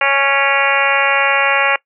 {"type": "harmonic tone with a mistuned harmonic", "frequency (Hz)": 277.2, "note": "C#4", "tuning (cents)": 0, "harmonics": [2, 3, 4, 5, 6, 7, 8, 9, 10], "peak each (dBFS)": [-20, -20, -20, -20, -20, -20, -20, -20, -20], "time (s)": [0.01, 1.76], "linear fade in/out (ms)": 2, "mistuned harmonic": 9, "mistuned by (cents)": -50, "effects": ["noise-tail reverb RT60 0.1 s tail -22 dB re dry"]}